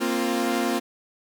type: chord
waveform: sawtooth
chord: Bb suspended second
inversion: none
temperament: equal with one note detuned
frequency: 233.1 / 264.7 / 349.2 Hz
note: Bb3 / C4 / F4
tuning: 0 / +20 / 0 cents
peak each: -23 dBFS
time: 0-0.8 s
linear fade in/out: 20 ms
effects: none